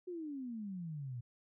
sine exponential sweep, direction down, 370 to 116.54 Hz, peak -40 dBFS, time 0.07-1.21 s, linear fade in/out 10 ms, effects none

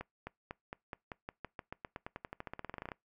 accelerating click train, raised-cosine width 0.5 ms, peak -26 dBFS, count 28, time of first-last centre 0.01-2.918 s, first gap 260 ms, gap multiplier 0.92, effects noise-tail reverb RT60 0.2 s tail -24 dB re dry

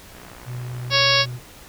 click train, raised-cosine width 0.5 ms, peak -27 dBFS, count 51, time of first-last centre 0.15-0.982 s, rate 60.1 Hz
triangle tone, 123.47 Hz, B2, in tune, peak -26 dBFS, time 0.45-1.4 s, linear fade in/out 50 ms
harmonic tone, 554.4 Hz, C#5, in tune, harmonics 1 / 2 / 3 / 4 / 5 / 6 / 7 / 8 / 9 / 10, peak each -24 / -24 / -24 / -24 / -24 / -24 / -24 / -24 / -24 / -24 dBFS, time 0.9-1.26 s, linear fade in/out 50 ms
effects pink hiss -44 dBFS RMS until 1.68 s

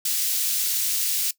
white high-pass noise, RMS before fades -24 dBFS, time 0.05-1.31 s, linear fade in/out 5 ms, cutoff 3500 Hz, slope 12 dB/octave, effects noise-tail reverb RT60 0.1 s tail -19 dB re dry

